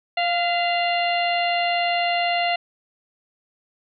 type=harmonic tone with a mistuned harmonic; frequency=698 Hz; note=F5; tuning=1 cent flat; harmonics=1 / 2 / 3 / 4 / 5 / 6; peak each=-21 / -34 / -27 / -26 / -37 / -33 dBFS; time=0.17-2.56 s; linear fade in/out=5 ms; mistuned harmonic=3; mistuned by=-40 cents; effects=none